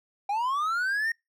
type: linear sweep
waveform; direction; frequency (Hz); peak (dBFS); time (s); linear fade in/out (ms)
triangle; up; 784 to 1864.7; -23; 0.29-1.12; 5
effects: noise-tail reverb RT60 0.2 s tail -26 dB re dry

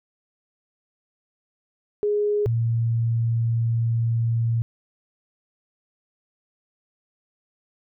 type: tone pair in turn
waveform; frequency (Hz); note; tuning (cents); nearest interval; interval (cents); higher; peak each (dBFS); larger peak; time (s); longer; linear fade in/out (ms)
sine; 415.3 / 115.5; G#4 / A#2; 0 / -16; octave + minor seventh; 2216; first; -19; neither; 2.03-2.46 / 2.46-4.62; second; 0
effects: none

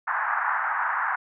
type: band-pass noise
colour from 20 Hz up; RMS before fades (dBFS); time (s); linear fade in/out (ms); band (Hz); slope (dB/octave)
white; -26; 0.07-1.16; 10; 800 to 1700; 48
effects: none

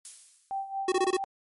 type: noise with exponential decay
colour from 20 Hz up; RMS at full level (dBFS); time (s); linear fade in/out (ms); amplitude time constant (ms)
violet; -37; 0.05-0.79; 1; 160
type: tone with tremolo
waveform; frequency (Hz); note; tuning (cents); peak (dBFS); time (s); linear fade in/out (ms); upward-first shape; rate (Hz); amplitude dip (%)
sine; 781; G5; -7; -28; 0.51-1.24; 0; sine; 4.4; 75
type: tone bursts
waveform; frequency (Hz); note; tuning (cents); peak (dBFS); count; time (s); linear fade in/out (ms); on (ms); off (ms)
square; 370; F#4; 0; -23; 5; 0.88-1.169; 5; 41; 21
effects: MP3 48 kbps

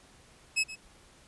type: tone with echo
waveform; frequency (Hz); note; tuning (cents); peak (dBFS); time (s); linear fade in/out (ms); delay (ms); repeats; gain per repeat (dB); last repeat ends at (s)
sawtooth; 2578; E7; -39; -21; 0.56-0.64; 20; 120; 1; -15; 0.76
effects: pink hiss -58 dBFS RMS until 1.27 s + resampled to 24000 Hz

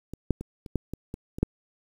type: clicks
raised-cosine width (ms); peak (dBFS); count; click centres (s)
3; -23 / -9 / -22 / -28 / -12 / -20 / -21 / -22 / -8; 9; 0.136 / 0.307 / 0.41 / 0.662 / 0.757 / 0.936 / 1.141 / 1.385 / 1.43
effects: 8-bit

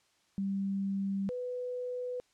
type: tone pair in turn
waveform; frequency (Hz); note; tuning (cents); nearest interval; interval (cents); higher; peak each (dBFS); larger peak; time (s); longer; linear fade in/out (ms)
sine; 196 / 496.8; G3 / B4; 0 / +10; octave + major third; 1610; second; -30 / -34; first; 0.38-1.29 / 1.29-2.2; neither; 0
effects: white hiss -70 dBFS RMS until 2.33 s + low-pass 7000 Hz 12 dB/octave

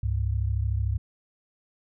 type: tone pair together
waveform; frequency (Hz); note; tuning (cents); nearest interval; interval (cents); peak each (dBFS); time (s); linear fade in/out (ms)
sine; 68.34 / 101.7; C#2 / G#2; -24 / -36; perfect fifth; 688; -26; 0.03-0.98; 5
effects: none

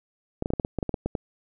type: clicks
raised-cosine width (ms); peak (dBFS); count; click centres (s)
2; -13; 12; 0.424 / 0.459 / 0.504 / 0.536 / 0.598 / 0.649 / 0.787 / 0.828 / 0.893 / 0.942 / 1.06 / 1.152
effects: none

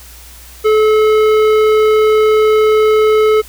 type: tone with tanh clipping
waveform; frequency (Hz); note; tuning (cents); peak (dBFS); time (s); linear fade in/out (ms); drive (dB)
sine; 431.5; A4; -34; -9; 0.64-3.42; 20; 14
effects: added 60 Hz sine -37 dBFS peak until 3.48 s + white hiss -38 dBFS RMS until 3.48 s

